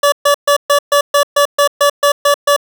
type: tone bursts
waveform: 25% pulse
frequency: 574 Hz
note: D5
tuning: 40 cents flat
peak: -4 dBFS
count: 12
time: 0.03-2.564 s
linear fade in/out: 5 ms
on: 92 ms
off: 130 ms
effects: none